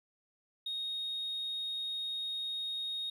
triangle tone, 3729 Hz, A#7, in tune, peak -32 dBFS, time 0.66-3.1 s, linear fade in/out 5 ms, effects tanh soft clip ceiling -31 dBFS

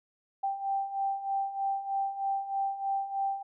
sine beating tone pair, 783 / 786.2 Hz, G5 / G5, -2 / +5 cents, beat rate 3.2 Hz, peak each -35 / -30 dBFS, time 0.43-3.43 s, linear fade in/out 10 ms, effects none

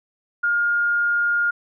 sine tone, 1417 Hz, F6, 25 cents sharp, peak -17 dBFS, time 0.43-1.51 s, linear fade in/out 10 ms, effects none

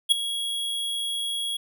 square tone with ADSR envelope, 3319 Hz, G#7, 2 cents flat, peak -13 dBFS, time 0.09-1.57 s, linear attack 28 ms, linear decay 8 ms, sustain -14 dB, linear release 7 ms, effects none

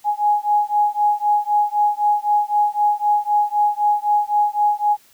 sine beating tone pair, 830.6 / 834.5 Hz, G#5 / G#5, 0 / +8 cents, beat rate 3.9 Hz, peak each -18 dBFS, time 0.04-4.97 s, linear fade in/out 50 ms, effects white hiss -53 dBFS RMS until 5.13 s

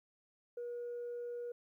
sine tone, 480.3 Hz, B4, 48 cents flat, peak -38 dBFS, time 0.57-1.52 s, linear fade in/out 5 ms, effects tanh soft clip ceiling -37 dBFS + 13-bit

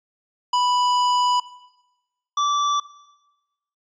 square tone pair in turn, 987.8 / 1162.1 Hz, B5 / D6, 0 / -19 cents, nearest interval minor third, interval 281 cents, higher second, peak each -18 / -19 dBFS, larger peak first, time 0.53-1.4 / 2.37-2.8 s, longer first, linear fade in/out 5 ms, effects noise-tail reverb RT60 1.0 s tail -17 dB re dry + resampled to 16000 Hz

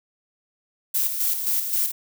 violet noise with tremolo, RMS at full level -22 dBFS, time 0.94-1.92 s, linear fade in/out 10 ms, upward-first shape square, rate 3.8 Hz, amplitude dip 50%, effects none

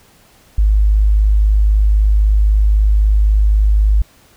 sine tone, 51.91 Hz, G#1, in tune, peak -8 dBFS, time 0.58-4.02 s, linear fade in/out 5 ms, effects pink hiss -49 dBFS RMS until 4.36 s

